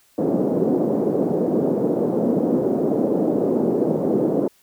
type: band-pass noise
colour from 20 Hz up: white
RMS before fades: -20 dBFS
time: 0.18-4.48 s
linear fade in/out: 5 ms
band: 180 to 480 Hz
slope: 24 dB/octave
effects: white hiss -58 dBFS RMS until 4.62 s